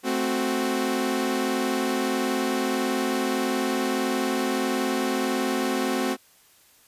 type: chord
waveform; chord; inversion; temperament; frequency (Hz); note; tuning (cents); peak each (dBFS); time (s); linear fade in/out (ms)
sawtooth; F# diminished; first; equal; 220 / 261.6 / 370; A3 / C4 / F#4; 0 / 0 / 0; -26 / -22 / -24; 0.03-6.17; 50
effects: white hiss -57 dBFS RMS until 6.87 s + resampled to 32000 Hz